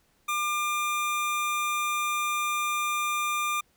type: tone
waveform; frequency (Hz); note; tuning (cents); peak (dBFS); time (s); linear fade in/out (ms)
25% pulse; 1200; D6; +37; -22; 0.28-3.61; 10
effects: pink hiss -67 dBFS RMS until 3.76 s